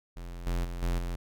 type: tone with level steps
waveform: square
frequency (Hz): 43.35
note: F1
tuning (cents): -12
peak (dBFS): -39 / -28 / -35 / -27 / -32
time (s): 0.16-1.16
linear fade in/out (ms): 10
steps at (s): 0.46 / 0.64 / 0.82 / 0.98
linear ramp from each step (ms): 10
effects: none